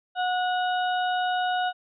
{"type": "harmonic tone with a mistuned harmonic", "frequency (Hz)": 730, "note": "F#5", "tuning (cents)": -24, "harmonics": [1, 2, 4, 5], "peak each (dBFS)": [-24, -30, -36, -38], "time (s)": [0.15, 1.73], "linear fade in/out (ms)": 50, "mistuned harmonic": 5, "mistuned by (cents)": 34, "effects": []}